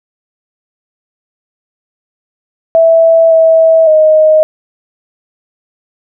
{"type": "tone with pitch steps", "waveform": "sine", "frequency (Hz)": [657, 649, 623], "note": ["E5", "E5", "D#5"], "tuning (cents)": [-6, -27, 2], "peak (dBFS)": -3, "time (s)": [2.75, 4.43], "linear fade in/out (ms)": 0, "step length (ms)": 560, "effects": []}